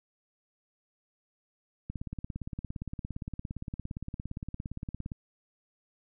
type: click train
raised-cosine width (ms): 5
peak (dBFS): -24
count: 57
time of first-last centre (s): 1.9-5.118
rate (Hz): 17.4
effects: none